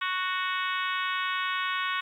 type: harmonic tone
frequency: 370 Hz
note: F#4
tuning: in tune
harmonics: 3 / 4 / 5 / 6 / 7 / 8 / 9 / 10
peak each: -31 / -33 / -35 / -37 / -38 / -39 / -40 / -41 dBFS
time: 0.01-2.01 s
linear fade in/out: 10 ms
effects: 10-bit